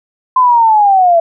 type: linear sweep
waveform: sine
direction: down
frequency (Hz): 1032 to 659.3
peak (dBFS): -5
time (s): 0.36-1.2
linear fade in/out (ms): 5
effects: none